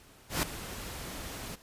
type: noise with ADSR envelope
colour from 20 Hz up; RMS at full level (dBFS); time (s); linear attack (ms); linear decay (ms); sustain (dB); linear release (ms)
pink; -27; 0.29-1.56; 140; 3; -14; 17
effects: pink hiss -57 dBFS RMS until 1.62 s + resampled to 32000 Hz